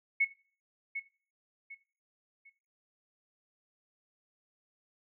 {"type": "tone with echo", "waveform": "sine", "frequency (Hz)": 2200, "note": "C#7", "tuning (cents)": -14, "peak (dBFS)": -23, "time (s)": [0.2, 0.25], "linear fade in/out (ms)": 10, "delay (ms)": 750, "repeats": 3, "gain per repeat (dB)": -10, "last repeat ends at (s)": 2.5, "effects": ["noise-tail reverb RT60 0.4 s tail -17 dB re dry"]}